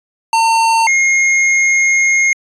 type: tone pair in turn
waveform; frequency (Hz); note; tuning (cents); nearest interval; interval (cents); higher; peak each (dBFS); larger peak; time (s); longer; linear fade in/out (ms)
square; 906 / 2142; A#5 / C7; -50 / +40; octave + minor third; 1490; second; -10; neither; 0.33-0.87 / 0.87-2.33; second; 2
effects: resampled to 22050 Hz